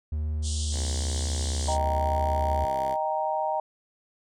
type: tone with vibrato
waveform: triangle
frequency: 76 Hz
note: D#2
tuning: 40 cents flat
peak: -24 dBFS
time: 0.12-2.65 s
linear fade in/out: 5 ms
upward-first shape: sine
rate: 1.1 Hz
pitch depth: 15 cents each way
type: band-pass noise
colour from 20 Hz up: white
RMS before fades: -36 dBFS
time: 0.42-1.78 s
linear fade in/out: 50 ms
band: 3000 to 9100 Hz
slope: 96 dB/octave
type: tone with pitch glide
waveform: 5% pulse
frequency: 64.2 to 66 Hz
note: C2 to C2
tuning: -32 to +16 cents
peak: -26 dBFS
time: 0.71-2.97 s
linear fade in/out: 50 ms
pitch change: +48 cents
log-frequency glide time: 1.07-2.79 s
type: chord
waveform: sine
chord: Eb major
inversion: none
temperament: equal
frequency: 622.3 / 784 / 932.3 Hz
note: Eb5 / G5 / Bb5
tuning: 0 / 0 / 0 cents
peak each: -29 dBFS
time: 1.68-3.6 s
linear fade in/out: 2 ms
effects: none